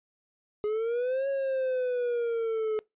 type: exponential two-way sweep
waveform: triangle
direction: up then down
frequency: 416 to 553 to 428.2 Hz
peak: -24 dBFS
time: 0.64-2.79 s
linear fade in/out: 0 ms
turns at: 1.28 s
effects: noise-tail reverb RT60 0.2 s tail -24 dB re dry + resampled to 8000 Hz